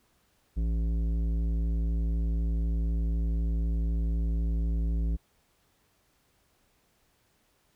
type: tone with tanh clipping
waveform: triangle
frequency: 56 Hz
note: A1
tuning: 31 cents sharp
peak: -27 dBFS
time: 0.56-5.17 s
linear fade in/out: 20 ms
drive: 16 dB
effects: pink hiss -69 dBFS RMS until 7.75 s